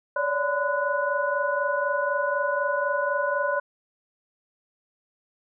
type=tone cluster; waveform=sine; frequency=562 / 586 / 1014 / 1471 Hz; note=C#5 / D5 / B5 / F#6; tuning=+24 / -4 / +45 / -11 cents; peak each=-28 dBFS; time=0.16-3.6 s; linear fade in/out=5 ms; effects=none